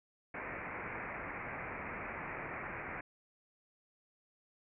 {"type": "low-pass noise", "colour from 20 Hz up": "white", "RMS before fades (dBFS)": -43, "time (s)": [0.34, 3.01], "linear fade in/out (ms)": 5, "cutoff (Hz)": 2400, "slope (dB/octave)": 96, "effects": []}